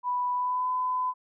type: tone with pitch glide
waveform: sine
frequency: 988 to 1008.8 Hz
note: B5 to B5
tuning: 0 to +36 cents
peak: -25 dBFS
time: 0.03-1.14 s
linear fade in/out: 50 ms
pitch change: +36 cents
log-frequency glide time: 0.33-0.69 s
effects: none